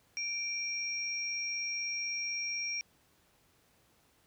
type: tone pair together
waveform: sine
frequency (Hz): 2356 / 5604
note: D7 / F8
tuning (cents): +5 / +5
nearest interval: octave + minor third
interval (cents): 1500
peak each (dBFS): -36 / -36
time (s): 0.17-2.81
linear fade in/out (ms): 0
effects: pink hiss -68 dBFS RMS until 4.26 s + high-pass 60 Hz 12 dB/octave